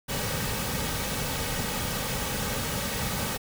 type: noise with comb filter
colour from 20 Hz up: pink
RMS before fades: -30 dBFS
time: 0.08-3.38 s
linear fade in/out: 20 ms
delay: 2.9 ms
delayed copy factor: -0.55
effects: none